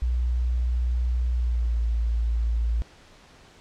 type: tone with pitch glide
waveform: sine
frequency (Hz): 60.8 to 57.06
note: B1 to A#1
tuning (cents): -26 to -36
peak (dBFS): -21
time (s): 0.02-2.82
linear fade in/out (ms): 0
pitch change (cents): -110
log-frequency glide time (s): 1.34-1.82
effects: pink hiss -52 dBFS RMS until 3.6 s + low-pass 6000 Hz 12 dB/octave